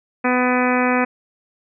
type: harmonic tone with a mistuned harmonic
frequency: 250 Hz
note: B3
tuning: 21 cents sharp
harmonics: 1 / 2 / 3 / 4 / 5 / 6 / 7 / 8 / 9 / 10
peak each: -19 / -22 / -24 / -25 / -26 / -27 / -27 / -28 / -29 / -29 dBFS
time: 0.24-1.05 s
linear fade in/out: 10 ms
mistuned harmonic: 9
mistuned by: +25 cents
effects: none